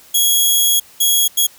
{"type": "tone bursts at uneven times", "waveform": "10% pulse", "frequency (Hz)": 3322, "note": "G#7", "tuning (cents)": 0, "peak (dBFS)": -3, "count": 3, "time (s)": [[0.14, 0.8], [1, 1.28], [1.37, 1.47]], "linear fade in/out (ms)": 10, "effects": ["white hiss -45 dBFS RMS until 1.58 s"]}